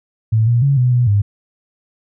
sine tone with pitch steps, 110.7 / 119 / 139.4 / 124.9 / 122.8 / 102 Hz, A2 / A#2 / C#3 / B2 / B2 / G#2, +11 / +36 / +10 / +20 / -9 / -31 cents, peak -10 dBFS, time 0.32-1.22 s, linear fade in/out 10 ms, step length 150 ms, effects none

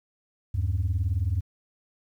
sine beating tone pair, 79.4 / 98.4 Hz, D#2 / G2, +36 / +7 cents, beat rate 19 Hz, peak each -25 / -24 dBFS, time 0.54-1.41 s, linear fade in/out 10 ms, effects tanh soft clip ceiling -19 dBFS + 10-bit

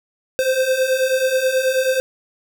square beating tone pair, 514 / 523.3 Hz, C5 / C5, -31 / 0 cents, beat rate 9.3 Hz, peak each -22 / -18 dBFS, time 0.39-2 s, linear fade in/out 0 ms, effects none

